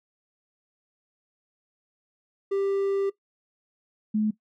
triangle / sine tone pair in turn, 394.1 / 214.1 Hz, G4 / A3, +9 / -47 cents, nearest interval major seventh, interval 1056 cents, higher first, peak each -21 dBFS, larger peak neither, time 2.51-3.1 / 4.14-4.31 s, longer first, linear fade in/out 10 ms, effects noise-tail reverb RT60 0.1 s tail -17 dB re dry

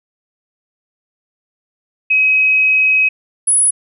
sine tone pair in turn, 2541 / 10188 Hz, D#7 / D#9, +36 / +40 cents, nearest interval 2 octaves, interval 2404 cents, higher second, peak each -9 / -9 dBFS, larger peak neither, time 2.1-3.09 / 3.47-3.71 s, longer first, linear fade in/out 10 ms, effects none

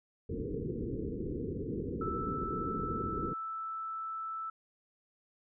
white low-pass noise, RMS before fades -37 dBFS, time 0.29-3.34 s, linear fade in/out 5 ms, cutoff 470 Hz, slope 96 dB/octave
sine tone, 1318.5 Hz, E6, in tune, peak -36 dBFS, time 2.01-4.5 s, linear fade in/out 5 ms
effects none

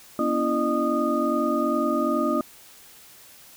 sine tone cluster, 241.2 / 283.7 / 333.2 / 609 / 1233 Hz, B3 / C#4 / E4 / D#5 / D#6, -41 / +40 / +19 / -37 / -16 cents, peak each -27 dBFS, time 0.19-2.41 s, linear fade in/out 2 ms, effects white hiss -49 dBFS RMS until 3.56 s

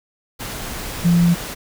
sine tone in noise, 172.1 Hz, F3, 25 cents flat, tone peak -11 dBFS, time 1.04-1.35 s, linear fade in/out 20 ms, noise pink, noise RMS -29 dBFS, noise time 0.39-1.55 s, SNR +15 dB, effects none

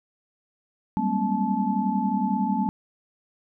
sine tone cluster, 192.5 / 203.5 / 234.9 / 271.5 / 868 Hz, G3 / G#3 / A#3 / C#4 / A5, -31 / -35 / +13 / -36 / -24 cents, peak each -28 / -27 / -28 / -31 / -27 dBFS, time 0.97-2.69 s, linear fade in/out 0 ms, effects none

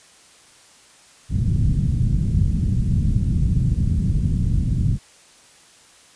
white low-pass noise, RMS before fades -19 dBFS, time 1.29-4.99 s, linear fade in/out 50 ms, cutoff 160 Hz, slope 24 dB/octave, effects white hiss -50 dBFS RMS until 6.15 s + resampled to 22050 Hz

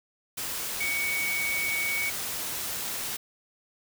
sine tone in noise, 2242 Hz, C#7, 19 cents sharp, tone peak -27 dBFS, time 0.8-2.1 s, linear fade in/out 10 ms, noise white, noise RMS -33 dBFS, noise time 0.37-3.17 s, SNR +3 dB, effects none

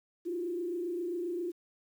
sine tone with frequency modulation, 349.2 Hz, F4, in tune, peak -32 dBFS, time 0.25-1.52 s, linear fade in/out 20 ms, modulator 27.5 Hz, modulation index 0.71, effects 10-bit

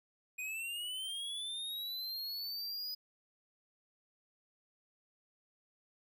square linear sweep, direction up, 2470 to 4978 Hz, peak -39 dBFS, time 0.38-2.95 s, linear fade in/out 10 ms, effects none

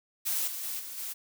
blue noise with level steps, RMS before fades -30 / -37 / -35 / -41 / -37 dBFS, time 0.25-1.14 s, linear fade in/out 20 ms, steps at 0.47 / 0.63 / 0.79 / 0.97 s, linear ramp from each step 10 ms, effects none

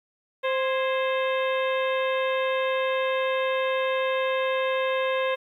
harmonic tone with a mistuned harmonic, 524 Hz, C5, 2 cents sharp, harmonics 1 / 2 / 3 / 4 / 5 / 6 / 7, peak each -24 / -30 / -34 / -35 / -35 / -40 / -40 dBFS, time 0.43-5.36 s, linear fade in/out 20 ms, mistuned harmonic 3, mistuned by +79 cents, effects 10-bit

